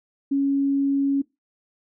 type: tone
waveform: sine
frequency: 277.2 Hz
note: C#4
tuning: in tune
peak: -18 dBFS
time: 0.31-1.22 s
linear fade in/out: 10 ms
effects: noise-tail reverb RT60 0.2 s tail -20 dB re dry